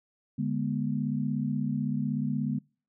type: chord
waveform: sine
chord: G# diminished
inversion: second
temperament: equal with one note detuned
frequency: 146.83 / 207.7 / 244 Hz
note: D3 / G#3 / B3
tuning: 0 / 0 / -21 cents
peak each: -31 dBFS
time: 0.38-2.59 s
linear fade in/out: 10 ms
effects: noise-tail reverb RT60 0.4 s tail -26 dB re dry